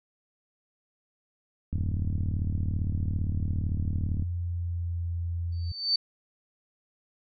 sine tone with pitch glide, 90.3 to 85.53 Hz, F#2 to F2, -42 to -36 cents, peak -28 dBFS, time 1.73-5.72 s, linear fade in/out 5 ms, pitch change -94 cents, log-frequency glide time 3.05-5.06 s
click train, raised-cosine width 5 ms, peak -20 dBFS, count 95, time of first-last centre 1.73-4.223 s, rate 37.7 Hz
sine tone with exponential growth, 4555 Hz, C#8, 46 cents sharp, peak -19 dBFS, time 5.52-5.96 s, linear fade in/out 5 ms, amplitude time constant 94 ms
effects none

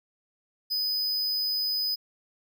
square tone, 5000 Hz, D#8, 8 cents sharp, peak -26 dBFS, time 0.7-1.96 s, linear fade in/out 20 ms, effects none

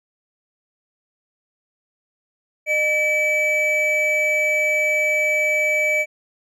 triangle tone pair together, 609.2 / 2300 Hz, D#5 / D7, -37 / -37 cents, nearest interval octave + major seventh, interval 2300 cents, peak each -21 / -16 dBFS, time 2.66-6.06 s, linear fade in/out 50 ms, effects none

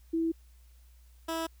sine / 15% pulse tone pair in turn, 328.1 / 326.9 Hz, E4 / E4, -8 / -14 cents, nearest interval unison, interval 6 cents, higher first, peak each -26 / -25 dBFS, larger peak second, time 0.13-0.32 / 1.28-1.47 s, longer neither, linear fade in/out 10 ms, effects added 60 Hz sine -54 dBFS peak until 1.6 s + white hiss -68 dBFS RMS until 1.6 s

